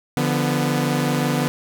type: chord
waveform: sawtooth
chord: B diminished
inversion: first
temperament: equal with one note detuned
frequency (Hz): 146.83 / 172.41 / 246.9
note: D3 / F3 / B3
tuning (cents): 0 / -22 / 0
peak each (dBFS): -18 / -22 / -18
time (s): 0.17-1.48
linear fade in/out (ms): 0
effects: none